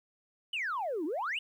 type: exponential two-way sweep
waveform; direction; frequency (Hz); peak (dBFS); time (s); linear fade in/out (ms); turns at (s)
sine; down then up; 3075 to 287.4 to 3075; -30; 0.53-1.39; 5; 1.05
effects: tanh soft clip ceiling -28 dBFS + 11-bit